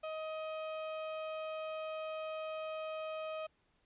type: tone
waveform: 35% pulse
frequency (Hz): 629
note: D#5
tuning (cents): +19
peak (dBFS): -37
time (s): 0.03-3.47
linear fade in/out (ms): 10
effects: pink hiss -75 dBFS RMS until 3.85 s + resampled to 8000 Hz